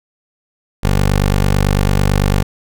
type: tone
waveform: 15% pulse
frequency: 49 Hz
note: G1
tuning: in tune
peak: -5 dBFS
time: 0.83-2.43 s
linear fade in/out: 10 ms
effects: none